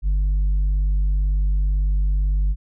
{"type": "tone with tanh clipping", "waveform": "sine", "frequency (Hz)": 49, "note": "G1", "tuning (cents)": 0, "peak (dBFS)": -17, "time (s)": [0.02, 2.56], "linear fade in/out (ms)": 50, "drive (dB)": 3, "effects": []}